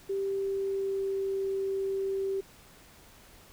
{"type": "tone with pitch glide", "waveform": "sine", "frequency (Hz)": [392, 388.6], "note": ["G4", "G4"], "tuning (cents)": [0, -15], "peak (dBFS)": -28, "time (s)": [0.09, 2.41], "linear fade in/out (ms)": 10, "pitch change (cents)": -15, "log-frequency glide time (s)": [0.23, 1.46], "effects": ["pink hiss -55 dBFS RMS until 3.52 s"]}